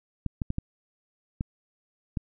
clicks, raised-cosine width 5 ms, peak -16 dBFS, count 6, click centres 0.263 / 0.418 / 0.504 / 0.584 / 1.409 / 2.172 s, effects none

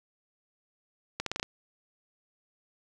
accelerating click train, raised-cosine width 0.2 ms, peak -14 dBFS, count 6, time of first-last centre 1.2-1.429 s, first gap 63 ms, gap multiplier 0.84, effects none

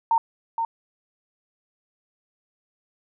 sine tone with echo, 914 Hz, A#5, 34 cents flat, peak -16 dBFS, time 0.11-0.18 s, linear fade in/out 2 ms, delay 470 ms, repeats 1, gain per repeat -6 dB, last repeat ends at 0.65 s, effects none

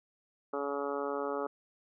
harmonic tone, 141.5 Hz, C#3, 36 cents sharp, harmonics 2 / 3 / 4 / 5 / 6 / 7 / 8 / 9 / 10, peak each -41 / -36 / -38 / -46 / -42 / -49 / -43 / -41 / -50 dBFS, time 0.53-1.47 s, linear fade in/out 5 ms, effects none

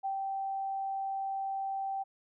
sine tone with ADSR envelope, 779 Hz, G5, 11 cents flat, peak -30 dBFS, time 0.03-2.04 s, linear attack 25 ms, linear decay 100 ms, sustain -2 dB, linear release 21 ms, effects none

